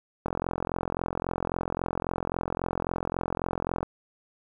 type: click train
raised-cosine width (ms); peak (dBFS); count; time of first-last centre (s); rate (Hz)
1; -14; 157; 0.26-3.83; 43.7
effects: 9-bit